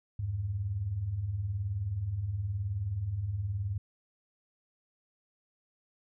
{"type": "beating tone pair", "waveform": "sine", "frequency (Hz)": [82.41, 101.41], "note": ["E2", "G#2"], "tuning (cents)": [0, -41], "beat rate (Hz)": 19, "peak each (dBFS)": [-39, -31], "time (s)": [0.19, 3.78], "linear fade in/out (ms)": 5, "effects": []}